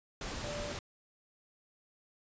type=tone in noise; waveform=sine; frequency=587 Hz; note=D5; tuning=1 cent flat; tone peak=-40 dBFS; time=0.44-0.72 s; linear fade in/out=2 ms; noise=pink; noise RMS=-40 dBFS; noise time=0.21-0.79 s; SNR=-3 dB; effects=resampled to 16000 Hz

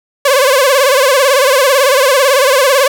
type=tone with vibrato; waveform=sawtooth; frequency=539 Hz; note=C#5; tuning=49 cents flat; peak=-3 dBFS; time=0.25-2.88 s; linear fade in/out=5 ms; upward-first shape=sine; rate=18 Hz; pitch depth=120 cents each way; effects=none

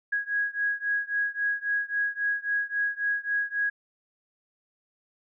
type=beating tone pair; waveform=sine; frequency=1653 / 1656.7 Hz; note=G#6 / G#6; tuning=-9 / -5 cents; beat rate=3.7 Hz; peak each=-28 / -29 dBFS; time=0.12-3.7 s; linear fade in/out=10 ms; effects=none

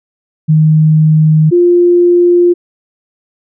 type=tone pair in turn; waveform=sine; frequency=155.8 / 350.7 Hz; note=D#3 / F4; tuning=+3 / +7 cents; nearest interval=octave + major second; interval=1404 cents; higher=second; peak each=-4 dBFS; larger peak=neither; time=0.48-1.51 / 1.51-2.54 s; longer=neither; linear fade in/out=20 ms; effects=none

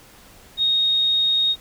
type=tone; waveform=sine; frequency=3729 Hz; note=A#7; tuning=in tune; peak=-16 dBFS; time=0.57-1.56 s; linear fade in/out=50 ms; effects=pink hiss -48 dBFS RMS until 1.6 s

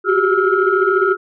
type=tone cluster; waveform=sine; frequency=367.8 / 381.9 / 402.2 / 1313 / 1413 Hz; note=F#4 / G4 / G4 / E6 / F6; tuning=-10 / -45 / +44 / -7 / +20 cents; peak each=-18 dBFS; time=0.04-1.17 s; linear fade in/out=50 ms; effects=tanh soft clip ceiling -2 dBFS

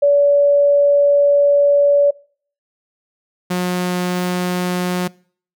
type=tone pair in turn; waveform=sine / sawtooth; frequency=572 / 179.86 Hz; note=D5 / F#3; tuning=-46 / -49 cents; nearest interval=octave + minor sixth; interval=2003 cents; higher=first; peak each=-9 / -13 dBFS; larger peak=first; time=0.02-2.11 / 3.5-5.08 s; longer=first; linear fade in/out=10 ms; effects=noise-tail reverb RT60 0.5 s tail -24 dB re dry

